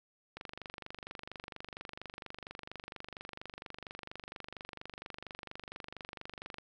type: click train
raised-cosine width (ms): 0.3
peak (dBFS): -27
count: 152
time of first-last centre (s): 0.37-6.584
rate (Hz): 24.3
effects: none